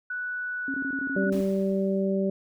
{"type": "tone with pitch glide", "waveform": "sine", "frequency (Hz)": [1480, 1468.9], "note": ["F#6", "F#6"], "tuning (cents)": [0, -13], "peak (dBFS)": -29, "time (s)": [0.1, 1.3], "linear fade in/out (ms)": 5, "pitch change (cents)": -13, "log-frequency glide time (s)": [0.53, 1.09]}
{"type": "tone bursts", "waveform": "sine", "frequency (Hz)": 271.5, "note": "C#4", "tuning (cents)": -36, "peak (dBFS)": -29, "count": 9, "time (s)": [0.68, 1.406], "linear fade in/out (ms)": 2, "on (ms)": 62, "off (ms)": 21}
{"type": "harmonic tone", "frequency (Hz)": 193.9, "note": "G3", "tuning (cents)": -19, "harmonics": [1, 2, 3], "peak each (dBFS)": [-25, -28, -30], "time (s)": [1.16, 2.3], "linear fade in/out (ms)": 5}
{"type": "noise with exponential decay", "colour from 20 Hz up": "pink", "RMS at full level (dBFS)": -42, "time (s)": [1.32, 2.29], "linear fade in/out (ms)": 5, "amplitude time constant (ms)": 210}
{"effects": []}